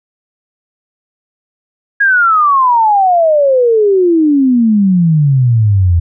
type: exponential sweep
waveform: sine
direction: down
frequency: 1661.2 to 82.41 Hz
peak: -6 dBFS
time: 2-6 s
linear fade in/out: 10 ms
effects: none